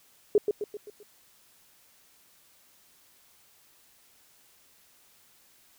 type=tone with echo; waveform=sine; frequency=415.3 Hz; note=G#4; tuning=in tune; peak=-16 dBFS; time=0.35-0.38 s; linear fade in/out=2 ms; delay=130 ms; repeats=5; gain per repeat=-6 dB; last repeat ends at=1.03 s; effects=white hiss -61 dBFS RMS until 5.78 s